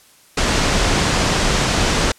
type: low-pass noise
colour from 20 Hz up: pink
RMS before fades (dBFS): -17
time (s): 0.37-2.12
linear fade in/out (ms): 5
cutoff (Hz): 7800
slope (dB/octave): 24
effects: white hiss -50 dBFS RMS until 2.18 s + low-pass 12000 Hz 12 dB/octave